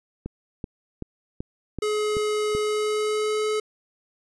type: click train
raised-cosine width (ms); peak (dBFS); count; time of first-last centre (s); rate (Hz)
3; -18; 7; 0.26-2.55; 2.62
type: tone with pitch glide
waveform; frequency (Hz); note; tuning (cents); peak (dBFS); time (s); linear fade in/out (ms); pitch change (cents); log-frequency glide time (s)
square; 423.5 to 428.4; G#4 to A4; +34 to -46; -23; 1.82-3.6; 5; +20; 2.6-3.48
effects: resampled to 24000 Hz